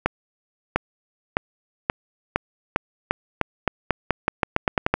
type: accelerating click train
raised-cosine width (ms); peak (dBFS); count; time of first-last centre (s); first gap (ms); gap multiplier
0.5; -3; 18; 0.06-4.94; 700; 0.87
effects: none